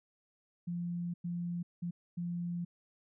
sine tone bursts at uneven times, 173.5 Hz, F3, 11 cents flat, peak -34 dBFS, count 4, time 0.67-1.14 / 1.24-1.63 / 1.82-1.91 / 2.17-2.65 s, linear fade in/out 10 ms, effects none

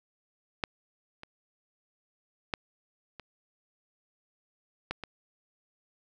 clicks, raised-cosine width 0.3 ms, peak -12 / -27 / -13 / -27 / -16 / -22 dBFS, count 6, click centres 0.638 / 1.234 / 2.538 / 3.197 / 4.91 / 5.037 s, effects none

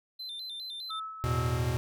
triangle tone with vibrato, 3815 Hz, A#7, 39 cents sharp, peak -36 dBFS, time 0.19-1 s, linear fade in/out 10 ms, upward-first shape square, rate 4.9 Hz, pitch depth 110 cents each way
sine tone with tremolo, 1300 Hz, E6, 24 cents flat, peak -34 dBFS, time 0.89-1.59 s, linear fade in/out 20 ms, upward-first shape sine, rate 2.7 Hz, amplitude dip 55%
square chord, E suspended fourth, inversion none, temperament equal, 82.41 / 110 / 123.47 Hz, E2 / A2 / B2, 0 / 0 / 0 cents, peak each -34 / -36 / -30 dBFS, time 1.24-1.77 s, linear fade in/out 0 ms
effects none

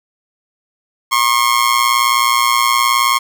sawtooth tone with amplitude modulation, 1079 Hz, C#6, 47 cents flat, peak -4 dBFS, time 1.11-3.19 s, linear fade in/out 20 ms, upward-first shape sine, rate 119 Hz, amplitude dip 75%, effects 7-bit

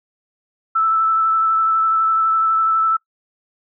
sine tone with vibrato, 1318.5 Hz, E6, in tune, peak -13 dBFS, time 0.75-2.97 s, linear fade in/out 10 ms, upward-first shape sine, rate 12 Hz, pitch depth 14 cents each way, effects noise-tail reverb RT60 0.1 s tail -22 dB re dry

